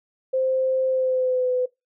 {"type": "tone with pitch glide", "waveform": "sine", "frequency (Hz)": [522, 503.1], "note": ["C5", "B4"], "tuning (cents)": [-4, 32], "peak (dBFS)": -19, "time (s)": [0.33, 1.66], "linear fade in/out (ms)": 10, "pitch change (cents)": -64, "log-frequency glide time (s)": [0.88, 1.51], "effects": ["noise-tail reverb RT60 0.2 s tail -22 dB re dry"]}